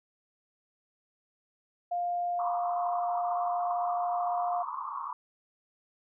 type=tone with pitch glide; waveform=sine; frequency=703 to 707.5 Hz; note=F5 to F5; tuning=+11 to +22 cents; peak=-28 dBFS; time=1.91-4.63 s; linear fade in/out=10 ms; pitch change=+11 cents; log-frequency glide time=2.16-4.25 s
type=band-pass noise; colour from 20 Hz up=white; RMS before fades=-37 dBFS; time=2.39-5.13 s; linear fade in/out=2 ms; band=910 to 1200 Hz; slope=96 dB/octave
effects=none